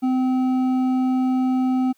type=tone with hard clipping; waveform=sine; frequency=257.2 Hz; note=C4; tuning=30 cents flat; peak=-19 dBFS; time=0.02-1.93 s; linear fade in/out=20 ms; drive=7 dB; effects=white hiss -64 dBFS RMS until 1.97 s